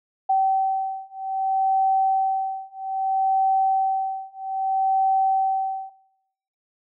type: beating tone pair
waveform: sine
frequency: 769 / 769.62 Hz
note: G5 / G5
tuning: -33 / -32 cents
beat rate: 0.62 Hz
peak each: -22 dBFS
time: 0.29-5.9 s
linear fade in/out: 10 ms
effects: noise-tail reverb RT60 1.0 s tail -22 dB re dry